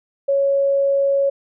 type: tone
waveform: sine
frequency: 554.4 Hz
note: C#5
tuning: in tune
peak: -14 dBFS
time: 0.28-1.3 s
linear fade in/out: 10 ms
effects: none